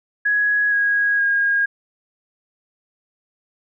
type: tone with pitch steps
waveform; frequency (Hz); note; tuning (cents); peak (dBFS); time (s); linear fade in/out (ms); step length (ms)
sine; 1671 / 1649.9 / 1629.1; G#6 / G#6 / G#6; +10 / -12 / -34; -15; 0.25-1.66; 10; 470
effects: none